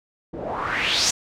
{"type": "noise with low-pass filter sweep", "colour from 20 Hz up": "white", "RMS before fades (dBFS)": -24, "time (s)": [0.33, 1.11], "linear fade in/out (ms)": 10, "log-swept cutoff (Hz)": [380, 6800], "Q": 3.4, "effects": []}